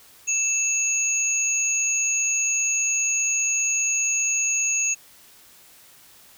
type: tone pair together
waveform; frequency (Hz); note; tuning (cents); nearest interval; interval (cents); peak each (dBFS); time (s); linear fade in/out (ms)
sine; 2637 / 6645; E7 / G#8; 0 / 0; octave + major third; 1600; -26 / -21; 0.27-4.95; 20
effects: white hiss -51 dBFS RMS until 6.37 s